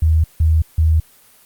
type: tone bursts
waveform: sine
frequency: 79.5 Hz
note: D#2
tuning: 38 cents sharp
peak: -10 dBFS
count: 3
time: 0.02-1 s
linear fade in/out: 5 ms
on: 220 ms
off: 160 ms
effects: white hiss -49 dBFS RMS until 1.45 s + Opus 24 kbps